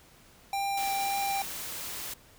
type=tone with vibrato; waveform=square; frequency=791 Hz; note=G5; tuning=15 cents sharp; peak=-29 dBFS; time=0.53-1.42 s; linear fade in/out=2 ms; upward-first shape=triangle; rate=1.9 Hz; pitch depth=9 cents each way
type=noise; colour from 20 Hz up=white; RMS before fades=-38 dBFS; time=0.77-2.14 s; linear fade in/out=5 ms
effects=pink hiss -57 dBFS RMS until 2.38 s